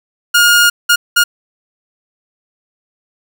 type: tone bursts at uneven times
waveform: sawtooth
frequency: 1424 Hz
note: F6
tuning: 33 cents sharp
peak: -3 dBFS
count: 3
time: 0.34-0.7 / 0.89-0.96 / 1.16-1.24 s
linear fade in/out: 10 ms
effects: none